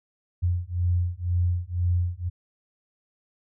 sine beating tone pair, 87.31 / 89.31 Hz, F2 / F2, 0 / +39 cents, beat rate 2 Hz, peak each -25 dBFS, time 0.42-2.3 s, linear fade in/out 20 ms, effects none

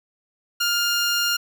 15% pulse tone, 1407 Hz, F6, 12 cents sharp, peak -13 dBFS, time 0.6-1.37 s, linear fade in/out 10 ms, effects none

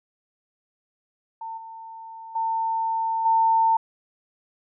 sine tone with level steps, 900 Hz, A5, 39 cents sharp, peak -31 / -37 / -22 / -16 dBFS, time 1.41-3.77 s, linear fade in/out 5 ms, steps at 1.57 / 2.35 / 3.25 s, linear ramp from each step 10 ms, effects none

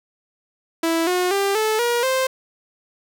sawtooth tone with pitch steps, 329.6 / 361.5 / 396.5 / 434.9 / 477 / 523.2 Hz, E4 / F#4 / G4 / A4 / A#4 / C5, 0 / -40 / +20 / -20 / +40 / 0 cents, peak -14 dBFS, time 0.83-2.27 s, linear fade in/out 5 ms, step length 240 ms, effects none

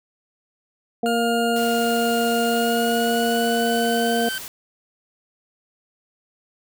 harmonic tone, 233.1 Hz, A#3, in tune, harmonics 1 / 2 / 3, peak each -23 / -23 / -23 dBFS, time 1.03-4.29 s, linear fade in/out 5 ms
25% pulse tone with pitch glide, 1415 to 1543.1 Hz, F6 to G6, +22 to -28 cents, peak -22 dBFS, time 1.06-4.38 s, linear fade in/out 0 ms, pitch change +150 cents, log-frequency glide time 2.47-4.26 s
white noise, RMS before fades -35 dBFS, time 1.56-4.48 s, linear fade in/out 0 ms
effects none

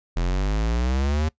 square exponential sweep, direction up, 41.83 to 79.6 Hz, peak -21 dBFS, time 0.16-1.29 s, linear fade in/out 10 ms, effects noise-tail reverb RT60 0.1 s tail -21 dB re dry + resampled to 16000 Hz

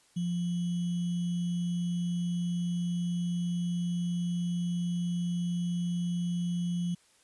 sine tone with sample-and-hold, 174.61 Hz, F3, in tune, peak -28 dBFS, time 0.16-6.95 s, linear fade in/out 10 ms, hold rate 3150 Hz, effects white hiss -64 dBFS RMS until 7.23 s + resampled to 24000 Hz

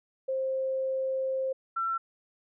sine tone pair in turn, 528 / 1347.5 Hz, C5 / E6, +16 / +38 cents, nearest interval octave + major third, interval 1622 cents, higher second, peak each -27 dBFS, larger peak neither, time 0.28-1.53 / 1.76-1.98 s, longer first, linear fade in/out 10 ms, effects none

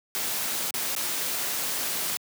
white noise with dropouts, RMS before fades -29 dBFS, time 0.15-2.17 s, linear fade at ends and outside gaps 0 ms, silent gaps 0.707-0.741 / 0.951-0.963 s, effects high-pass 150 Hz 12 dB/octave

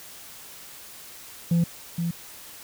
sine tone with echo, 169.7 Hz, F3, 49 cents flat, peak -15 dBFS, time 1.51-1.64 s, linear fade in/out 5 ms, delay 470 ms, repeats 1, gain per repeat -8 dB, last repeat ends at 2.11 s, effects tanh soft clip ceiling -17 dBFS + white hiss -44 dBFS RMS until 2.63 s

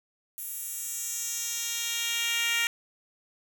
10% pulse tone with high-pass filter sweep, 466.2 Hz, A#4, in tune, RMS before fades -31 dBFS, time 0.38-2.67 s, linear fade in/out 0 ms, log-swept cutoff 12000 to 2200 Hz, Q 1.5, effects none

